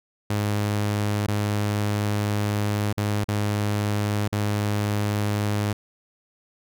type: tone with dropouts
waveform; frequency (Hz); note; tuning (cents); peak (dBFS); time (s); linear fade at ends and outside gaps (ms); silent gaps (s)
sawtooth; 103.83; G#2; 0; -18; 0.3-5.73; 5; 1.267-1.282 / 2.928-2.975 / 3.243-3.284 / 4.28-4.325
effects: none